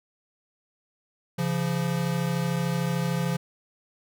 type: tone pair together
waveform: square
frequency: 138.59 / 171.97 Hz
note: C#3 / F3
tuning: 0 / -26 cents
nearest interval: major third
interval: 374 cents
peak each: -29 / -27 dBFS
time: 1.38-3.37 s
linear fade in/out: 10 ms
effects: none